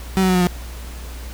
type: tone with pitch steps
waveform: 35% pulse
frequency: 190 / 186.84 / 183.74 / 180.69 / 177.69 Hz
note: F#3 / F#3 / F#3 / F#3 / F3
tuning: +46 / +17 / -12 / -41 / +30 cents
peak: -12 dBFS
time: 0.17-0.47 s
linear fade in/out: 0 ms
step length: 60 ms
effects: added 60 Hz sine -30 dBFS peak until 1.33 s + pink hiss -39 dBFS RMS until 1.33 s